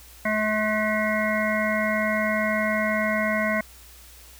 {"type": "harmonic tone", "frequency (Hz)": 214.6, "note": "A3", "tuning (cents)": -43, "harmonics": [1, 3, 5, 7, 9, 10], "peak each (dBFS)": [-27, -26, -31, -31, -28, -30], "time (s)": [0.25, 3.61], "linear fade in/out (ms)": 5, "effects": ["added 60 Hz sine -49 dBFS peak until 4.39 s", "white hiss -49 dBFS RMS until 4.39 s"]}